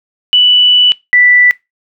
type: tone pair in turn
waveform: sine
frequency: 2967 / 1972.8 Hz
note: F#7 / B6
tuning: +4 / -2 cents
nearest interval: perfect fifth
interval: 706 cents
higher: first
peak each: -4 dBFS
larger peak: neither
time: 0.33-0.92 / 1.13-1.51 s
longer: first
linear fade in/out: 0 ms
effects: noise-tail reverb RT60 0.2 s tail -21 dB re dry